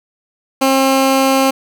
15% pulse tone, 267.7 Hz, C4, 40 cents sharp, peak -4 dBFS, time 0.61-1.51 s, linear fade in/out 10 ms, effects none

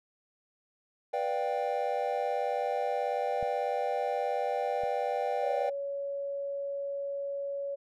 triangle chord, G dominant seventh, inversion first, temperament just, 490 / 588 / 705.6 / 784 Hz, B4 / D5 / F5 / G5, -14 / +2 / +18 / 0 cents, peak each -32 / -32 / -34 / -31 dBFS, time 1.13-5.7 s, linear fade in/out 10 ms
clicks, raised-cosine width 5 ms, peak -31 / -37 dBFS, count 2, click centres 3.428 / 4.836 s
sine tone, 560 Hz, C#5, 18 cents sharp, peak -32 dBFS, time 5.42-7.76 s, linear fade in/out 20 ms
effects none

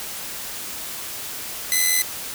5% pulse tone with amplitude modulation, 2020 Hz, B6, 39 cents sharp, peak -5 dBFS, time 1.72-2.02 s, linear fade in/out 0 ms, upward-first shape sine, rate 86.7 Hz, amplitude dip 45%, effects white hiss -32 dBFS RMS until 2.34 s

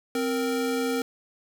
square tone pair together, 261.6 / 466.1 Hz, C4 / A#4, 0 / 0 cents, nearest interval minor seventh, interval 1000 cents, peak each -28 dBFS, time 0.15-1.02 s, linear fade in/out 2 ms, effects none

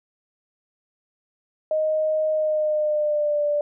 sine tone with pitch glide, 622.3 to 588.1 Hz, D#5 to D5, 0 to +2 cents, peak -19 dBFS, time 1.71-3.61 s, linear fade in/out 2 ms, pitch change -98 cents, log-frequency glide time 2.31-3.44 s, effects none

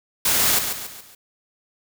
white noise with echo, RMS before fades -19 dBFS, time 0.25-0.59 s, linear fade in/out 5 ms, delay 140 ms, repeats 4, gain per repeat -7 dB, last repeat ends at 1.15 s, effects none

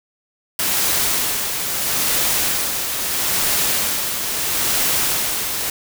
white noise with tremolo, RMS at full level -18 dBFS, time 0.59-5.7 s, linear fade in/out 2 ms, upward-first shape sine, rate 0.76 Hz, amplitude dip 45%, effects none

